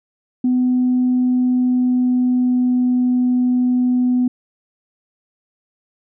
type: tone with pitch glide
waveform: sine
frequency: 251.2 to 249.3 Hz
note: B3 to B3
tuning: +30 to +16 cents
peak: -12 dBFS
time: 0.44-4.28 s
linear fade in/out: 5 ms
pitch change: -14 cents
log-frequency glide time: 1.15-3.02 s
effects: tanh soft clip ceiling -9 dBFS